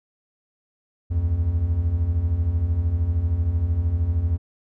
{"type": "beating tone pair", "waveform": "triangle", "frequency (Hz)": [73.42, 86.42], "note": ["D2", "F2"], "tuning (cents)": [0, -18], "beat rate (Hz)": 13, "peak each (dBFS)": [-24, -18], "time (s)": [1.1, 4.38], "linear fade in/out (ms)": 20, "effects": []}